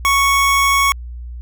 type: tone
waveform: 25% pulse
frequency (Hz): 1108.7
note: C#6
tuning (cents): 0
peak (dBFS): -8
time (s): 0.05-0.92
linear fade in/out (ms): 0
effects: added 60 Hz sine -27 dBFS peak until 1.41 s